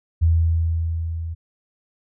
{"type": "tone with level ramp", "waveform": "sine", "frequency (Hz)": 82.41, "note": "E2", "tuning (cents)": 0, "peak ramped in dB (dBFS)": [-12, -26], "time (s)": [0.21, 1.35], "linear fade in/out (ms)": 20, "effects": []}